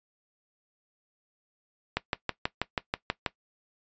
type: click train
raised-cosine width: 0.3 ms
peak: -10 dBFS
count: 9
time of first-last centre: 1.97-3.262 s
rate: 6.19 Hz
effects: noise-tail reverb RT60 0.1 s tail -18 dB re dry + resampled to 16000 Hz